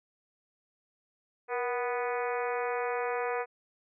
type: harmonic tone with a mistuned harmonic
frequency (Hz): 246.9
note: B3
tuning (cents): 0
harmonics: 2 / 3 / 4 / 5 / 6 / 7 / 8 / 9 / 10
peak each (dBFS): -32 / -36 / -38 / -40 / -42 / -43 / -44 / -45 / -46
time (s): 1.48-3.46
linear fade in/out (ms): 50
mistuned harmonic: 2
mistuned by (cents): -50
effects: none